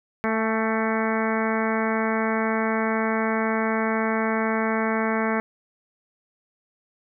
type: harmonic tone with a mistuned harmonic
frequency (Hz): 222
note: A3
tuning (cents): +16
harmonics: 1 / 2 / 3 / 4 / 5 / 6 / 7 / 8 / 9 / 10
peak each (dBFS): -25 / -28 / -30 / -31 / -32 / -33 / -33 / -34 / -35 / -35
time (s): 0.24-5.4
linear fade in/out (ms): 0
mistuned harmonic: 4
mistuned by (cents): -26
effects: none